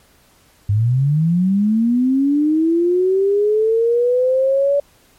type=linear sweep; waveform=sine; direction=up; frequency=98 to 573 Hz; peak=-12 dBFS; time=0.69-4.8 s; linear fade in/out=5 ms; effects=pink hiss -53 dBFS RMS until 5.18 s + MP3 64 kbps